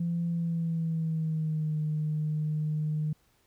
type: tone with pitch glide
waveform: sine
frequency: 170 to 153.21 Hz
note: F3 to D#3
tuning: -46 to -26 cents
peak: -26 dBFS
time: 0-3.13 s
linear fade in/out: 5 ms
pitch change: -180 cents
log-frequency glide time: 0.27-1.78 s
effects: tanh soft clip ceiling -22 dBFS + pink hiss -68 dBFS RMS until 3.46 s